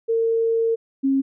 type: tone pair in turn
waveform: sine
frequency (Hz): 455.4 / 270.8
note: A#4 / C#4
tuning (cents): -40 / -40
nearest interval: major sixth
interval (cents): 900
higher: first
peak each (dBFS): -17 / -16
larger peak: second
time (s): 0.08-0.76 / 1.03-1.22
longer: first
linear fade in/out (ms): 20
effects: none